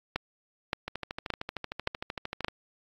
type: two click trains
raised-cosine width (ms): 0.3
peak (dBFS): -12 / -18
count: 5 / 22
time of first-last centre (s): 0.16-2.446 / 0.88-2.483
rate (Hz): 1.75 / 13.1
effects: AAC 64 kbps